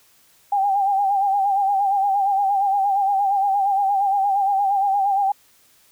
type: tone with vibrato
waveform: sine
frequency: 793 Hz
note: G5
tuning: 20 cents sharp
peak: -16 dBFS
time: 0.52-5.32 s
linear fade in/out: 5 ms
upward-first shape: sine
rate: 8.6 Hz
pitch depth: 60 cents each way
effects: white hiss -56 dBFS RMS until 5.91 s